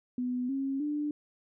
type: tone with pitch steps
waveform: sine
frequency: 248.9 / 271.4 / 296 Hz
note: B3 / C#4 / D4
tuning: +14 / -36 / +14 cents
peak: -29 dBFS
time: 0.18-1.11 s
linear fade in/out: 2 ms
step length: 310 ms
effects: none